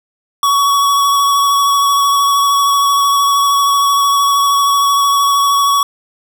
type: tone with vibrato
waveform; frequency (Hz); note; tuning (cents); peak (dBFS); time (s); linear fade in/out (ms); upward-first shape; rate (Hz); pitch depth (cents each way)
square; 1124; C#6; +24; -10; 0.43-5.83; 2; sine; 13; 14
effects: none